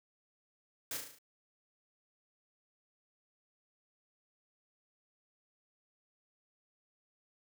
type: noise with echo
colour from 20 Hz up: white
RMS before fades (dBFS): -39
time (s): 0.91-0.97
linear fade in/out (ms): 2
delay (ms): 36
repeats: 6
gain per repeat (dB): -4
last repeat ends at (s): 1.186
effects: high-pass 100 Hz 12 dB/octave

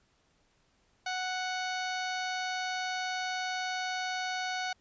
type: harmonic tone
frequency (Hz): 740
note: F#5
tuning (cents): 0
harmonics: 1 / 2 / 3 / 4 / 5 / 6 / 7 / 8 / 9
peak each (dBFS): -35 / -37 / -41 / -45 / -44 / -43 / -53 / -47 / -55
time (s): 1.06-4.73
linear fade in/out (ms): 5
effects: pink hiss -70 dBFS RMS until 4.8 s + resampled to 16000 Hz

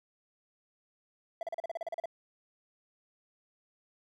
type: tone bursts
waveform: triangle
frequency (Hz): 668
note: E5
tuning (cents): +23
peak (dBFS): -31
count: 12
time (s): 1.41-2.057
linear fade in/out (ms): 2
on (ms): 20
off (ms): 37
effects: none

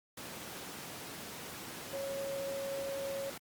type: tone in noise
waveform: sine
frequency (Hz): 550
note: C#5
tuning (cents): -14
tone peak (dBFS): -36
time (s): 1.93-3.3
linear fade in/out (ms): 5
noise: pink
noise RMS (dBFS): -44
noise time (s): 0.17-3.38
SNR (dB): +5
effects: high-pass 150 Hz 12 dB/octave + Opus 48 kbps

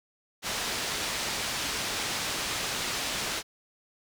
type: low-pass noise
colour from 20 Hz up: white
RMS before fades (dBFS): -32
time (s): 0.42-3.43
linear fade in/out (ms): 50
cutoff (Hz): 5700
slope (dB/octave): 12
effects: none

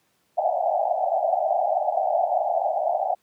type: band-pass noise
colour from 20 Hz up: white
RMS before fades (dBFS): -23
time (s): 0.37-3.15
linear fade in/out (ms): 20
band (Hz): 610 to 790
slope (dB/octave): 96
effects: pink hiss -67 dBFS RMS until 3.22 s + high-pass 150 Hz 12 dB/octave

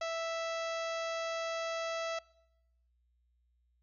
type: harmonic tone with a mistuned harmonic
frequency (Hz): 659.3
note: E5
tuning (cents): 0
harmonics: 1 / 2 / 3 / 4 / 5 / 6 / 7 / 8 / 9 / 10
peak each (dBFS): -35 / -41 / -45 / -47 / -49 / -51 / -52 / -53 / -54 / -55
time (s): 0.01-2.19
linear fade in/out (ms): 5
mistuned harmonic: 8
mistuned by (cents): -15
effects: noise-tail reverb RT60 0.9 s tail -24 dB re dry + added 60 Hz sine -70 dBFS peak until 3.82 s

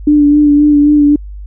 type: tone with vibrato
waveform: sine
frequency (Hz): 293.7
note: D4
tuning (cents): 0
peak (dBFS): -4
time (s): 0.07-1.16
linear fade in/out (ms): 5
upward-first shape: sine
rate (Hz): 3.8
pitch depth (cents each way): 25
effects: added 50 Hz sine -24 dBFS peak until 1.46 s

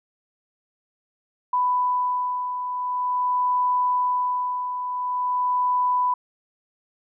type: beating tone pair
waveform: sine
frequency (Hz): 994 / 994.46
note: B5 / B5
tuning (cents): +11 / +12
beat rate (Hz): 0.46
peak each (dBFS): -29 / -21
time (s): 1.53-6.14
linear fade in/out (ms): 5
effects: none

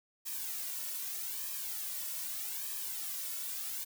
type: noise with flanger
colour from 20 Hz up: blue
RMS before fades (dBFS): -39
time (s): 0.25-3.85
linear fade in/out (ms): 20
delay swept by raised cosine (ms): 1.4 to 2.5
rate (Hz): 0.81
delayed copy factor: -0.95
effects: none

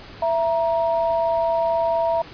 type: tone pair together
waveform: sine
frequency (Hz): 665.4 / 941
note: E5 / A#5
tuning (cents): +16 / +16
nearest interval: tritone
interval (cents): 600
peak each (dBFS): -19 / -23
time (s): 0.22-2.22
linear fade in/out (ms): 5
effects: pink hiss -41 dBFS RMS until 2.33 s + resampled to 11025 Hz

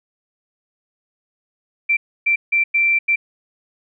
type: tone bursts at uneven times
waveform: sine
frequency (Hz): 2349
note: D7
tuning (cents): 0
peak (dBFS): -13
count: 5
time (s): 1.89-1.97 / 2.26-2.36 / 2.52-2.64 / 2.74-2.99 / 3.08-3.16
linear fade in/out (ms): 10
effects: none

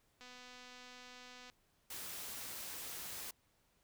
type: click train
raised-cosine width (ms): 0.2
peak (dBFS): -38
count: 322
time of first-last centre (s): 0.21-1.499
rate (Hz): 249
type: noise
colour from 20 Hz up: white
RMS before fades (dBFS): -46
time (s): 1.9-3.31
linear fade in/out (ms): 5
effects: pink hiss -75 dBFS RMS until 3.83 s

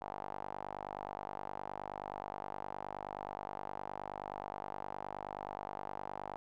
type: tone with band-pass filter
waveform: sawtooth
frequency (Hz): 49.55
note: G1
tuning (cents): +19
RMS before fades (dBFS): -44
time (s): 0.01-6.36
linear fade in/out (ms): 0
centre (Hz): 830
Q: 3.8
effects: none

